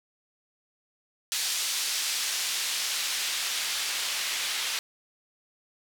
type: noise with band-pass filter sweep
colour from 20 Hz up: white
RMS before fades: -30 dBFS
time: 1.32-4.79 s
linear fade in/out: 0 ms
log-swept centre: 4500 to 2800 Hz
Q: 0.81
effects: none